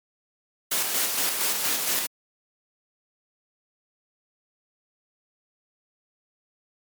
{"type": "noise with tremolo", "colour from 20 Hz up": "white", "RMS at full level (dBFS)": -24, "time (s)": [0.71, 2.07], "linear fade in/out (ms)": 10, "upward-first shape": "square", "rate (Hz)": 4.3, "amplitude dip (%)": 35, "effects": ["high-pass 200 Hz 12 dB/octave", "MP3 96 kbps"]}